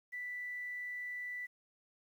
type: tone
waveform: sine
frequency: 1975.5 Hz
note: B6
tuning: in tune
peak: -39 dBFS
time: 0.12-1.47 s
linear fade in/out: 20 ms
effects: 11-bit